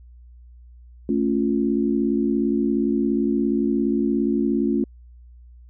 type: chord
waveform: sine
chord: A augmented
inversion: none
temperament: equal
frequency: 220 / 277.2 / 349.2 Hz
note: A3 / C#4 / E#4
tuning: 0 / 0 / 0 cents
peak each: -22 / -22 / -24 dBFS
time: 1.09-4.84 s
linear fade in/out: 2 ms
effects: added 60 Hz sine -43 dBFS peak until 5.69 s